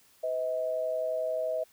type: tone pair together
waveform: sine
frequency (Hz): 506 / 637.5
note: B4 / D#5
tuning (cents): +42 / +42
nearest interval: major third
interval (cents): 400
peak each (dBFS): -34 / -29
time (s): 0.23-1.64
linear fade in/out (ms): 10
effects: white hiss -62 dBFS RMS until 1.72 s